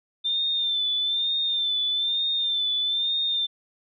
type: tone with vibrato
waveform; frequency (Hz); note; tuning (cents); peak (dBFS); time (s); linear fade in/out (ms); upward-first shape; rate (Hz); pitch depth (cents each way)
sine; 3573; A7; +26; -22; 0.24-3.47; 20; sine; 1.1; 49
effects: none